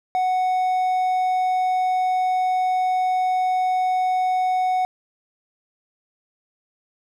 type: tone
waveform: triangle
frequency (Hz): 740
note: F#5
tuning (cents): 0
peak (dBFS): -16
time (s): 0.15-4.85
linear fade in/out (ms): 0
effects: none